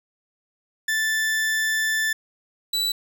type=tone pair in turn; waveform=40% pulse; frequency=1760 / 3951 Hz; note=A6 / B7; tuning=0 / 0 cents; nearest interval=octave + major second; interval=1400 cents; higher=second; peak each=-20 dBFS; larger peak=neither; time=0.88-2.13 / 2.73-2.92 s; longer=first; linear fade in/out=5 ms; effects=none